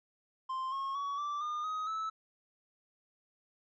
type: tone with pitch steps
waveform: triangle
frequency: 1046.5 / 1085.9 / 1126.8 / 1169.2 / 1213.3 / 1259 / 1306.4 Hz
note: C6 / C#6 / C#6 / D6 / D#6 / D#6 / E6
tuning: 0 / -36 / +28 / -8 / -44 / +20 / -16 cents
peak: -32 dBFS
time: 0.49-2.1 s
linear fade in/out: 10 ms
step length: 230 ms
effects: resampled to 16000 Hz